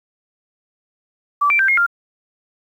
sine tone with pitch steps, 1158 / 2348 / 1569 / 2146 / 1396 Hz, D6 / D7 / G6 / C7 / F6, -25 / -1 / +1 / +43 / -1 cents, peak -12 dBFS, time 1.41-1.865 s, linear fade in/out 10 ms, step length 91 ms, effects 8-bit

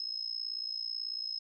sine tone with amplitude modulation, 5160 Hz, E8, 38 cents flat, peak -31 dBFS, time 0-1.39 s, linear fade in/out 2 ms, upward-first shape sine, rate 58.2 Hz, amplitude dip 85%, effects none

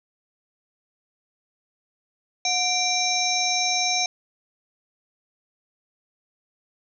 harmonic tone with a mistuned harmonic, 784 Hz, G5, in tune, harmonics 1 / 3 / 5 / 7 / 8, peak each -27 / -27 / -27 / -27 / -27 dBFS, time 2.45-4.06 s, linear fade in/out 2 ms, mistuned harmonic 1, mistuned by -130 cents, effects none

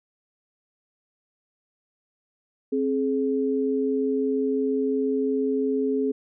sine tone pair together, 265.7 / 422.8 Hz, C4 / G#4, +27 / +31 cents, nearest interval minor sixth, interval 804 cents, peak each -24 dBFS, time 2.72-6.12 s, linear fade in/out 10 ms, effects none

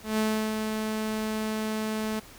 sawtooth tone with ADSR envelope, 217.2 Hz, A3, 22 cents flat, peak -19 dBFS, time 0.03-2.2 s, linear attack 150 ms, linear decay 340 ms, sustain -5 dB, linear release 11 ms, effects pink hiss -49 dBFS RMS until 2.38 s

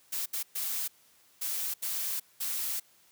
blue noise bursts at uneven times, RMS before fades -33 dBFS, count 6, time 0.12-0.26 / 0.33-0.43 / 0.55-0.88 / 1.41-1.74 / 1.82-2.2 / 2.4-2.8 s, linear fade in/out 10 ms, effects white hiss -63 dBFS RMS until 3.11 s + high-pass 80 Hz 12 dB/octave

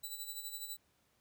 5% pulse tone with tremolo, 3960 Hz, B7, 4 cents sharp, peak -32 dBFS, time 0.03-0.77 s, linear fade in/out 10 ms, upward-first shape sine, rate 12 Hz, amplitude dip 60%, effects pink hiss -74 dBFS RMS until 1.2 s + high-pass 60 Hz 12 dB/octave

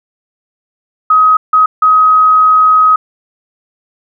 sine tone bursts at uneven times, 1264 Hz, D#6, 27 cents sharp, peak -4 dBFS, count 3, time 1.1-1.37 / 1.53-1.66 / 1.82-2.96 s, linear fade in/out 5 ms, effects none

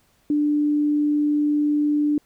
sine tone, 295.7 Hz, D4, 12 cents sharp, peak -17 dBFS, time 0.3-2.18 s, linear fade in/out 2 ms, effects pink hiss -62 dBFS RMS until 2.25 s

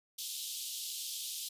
pink high-pass noise, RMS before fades -40 dBFS, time 0.18-1.49 s, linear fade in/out 10 ms, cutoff 3100 Hz, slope 48 dB/octave, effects resampled to 32000 Hz

